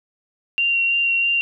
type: tone with vibrato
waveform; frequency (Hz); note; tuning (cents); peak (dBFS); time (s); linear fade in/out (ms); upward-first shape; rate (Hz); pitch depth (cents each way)
sine; 2761; F7; -20; -16; 0.58-1.41; 0; sine; 3.1; 13
effects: none